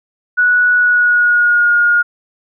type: tone with pitch glide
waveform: sine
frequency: 1470 to 1428.2 Hz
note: F#6 to F6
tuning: -12 to +38 cents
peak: -8 dBFS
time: 0.37-2.03 s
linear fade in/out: 20 ms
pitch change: -50 cents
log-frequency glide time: 0.75-1.72 s
effects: none